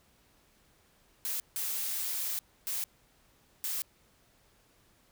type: noise bursts at uneven times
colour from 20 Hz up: blue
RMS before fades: -34 dBFS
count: 4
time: 1.25-1.4 / 1.56-2.39 / 2.67-2.84 / 3.64-3.82 s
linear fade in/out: 0 ms
effects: pink hiss -66 dBFS RMS until 5.11 s